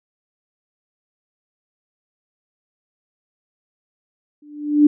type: tone with exponential growth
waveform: sine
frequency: 295.5 Hz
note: D4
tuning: 11 cents sharp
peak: -5 dBFS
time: 4.42-4.87 s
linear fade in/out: 5 ms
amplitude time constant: 97 ms
effects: none